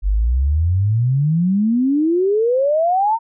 sine exponential sweep, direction up, 46.25 to 932.3 Hz, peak -13 dBFS, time 0.02-3.19 s, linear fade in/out 50 ms, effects none

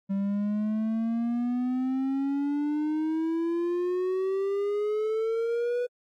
triangle exponential sweep, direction up, 194.6 to 493.9 Hz, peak -23 dBFS, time 0.09-5.87 s, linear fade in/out 20 ms, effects AAC 48 kbps

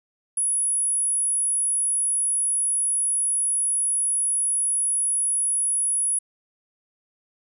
sine tone, 10270 Hz, E9, 46 cents flat, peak -20 dBFS, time 0.37-6.19 s, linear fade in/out 5 ms, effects none

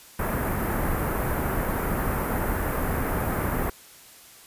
pink band-stop noise, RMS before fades -26 dBFS, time 0.19-3.7 s, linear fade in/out 5 ms, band 1800 to 13000 Hz, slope 24 dB/octave, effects white hiss -49 dBFS RMS until 4.46 s + resampled to 32000 Hz

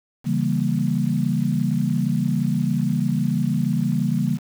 sine chord, C# diminished seventh, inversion none, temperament equal, 138.59 / 164.81 / 196 / 233.1 Hz, C#3 / E3 / G3 / Bb3, 0 / 0 / 0 / 0 cents, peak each -24 dBFS, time 0.24-4.39 s, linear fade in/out 50 ms, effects 7-bit

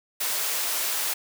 white high-pass noise, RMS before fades -27 dBFS, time 0.2-1.14 s, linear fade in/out 10 ms, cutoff 470 Hz, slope 12 dB/octave, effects none

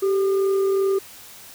sine tone with frequency modulation, 388.7 Hz, G4, 15 cents flat, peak -17 dBFS, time 0.02-0.99 s, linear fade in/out 10 ms, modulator 820 Hz, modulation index 0.27, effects white hiss -43 dBFS RMS until 1.54 s

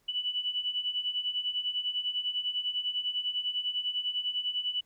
sine beating tone pair, 2960 / 2970 Hz, F#7 / F#7, 0 / +6 cents, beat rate 10 Hz, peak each -35 / -31 dBFS, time 0.08-4.81 s, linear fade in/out 10 ms, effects pink hiss -71 dBFS RMS until 4.85 s

